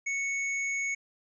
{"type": "tone with hard clipping", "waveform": "sine", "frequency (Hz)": 2214, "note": "C#7", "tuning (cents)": -3, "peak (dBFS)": -30, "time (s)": [0.06, 0.95], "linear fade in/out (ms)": 10, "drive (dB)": 16, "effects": ["resampled to 22050 Hz"]}